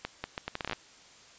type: accelerating click train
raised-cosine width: 0.3 ms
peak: -17 dBFS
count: 12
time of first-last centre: 0.05-0.732 s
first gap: 190 ms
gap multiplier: 0.73
effects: white hiss -55 dBFS RMS until 1.38 s + resampled to 16000 Hz